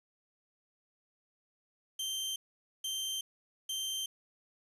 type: tone bursts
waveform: sawtooth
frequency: 3136 Hz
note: G7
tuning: in tune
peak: -31 dBFS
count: 3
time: 1.99-4.06 s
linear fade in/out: 5 ms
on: 370 ms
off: 480 ms
effects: resampled to 32000 Hz + 10-bit